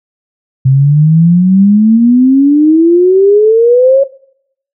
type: exponential sweep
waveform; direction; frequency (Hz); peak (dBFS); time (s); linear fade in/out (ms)
sine; up; 130.1 to 554.4; -3; 0.65-4.04; 10
effects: noise-tail reverb RT60 0.7 s tail -21 dB re dry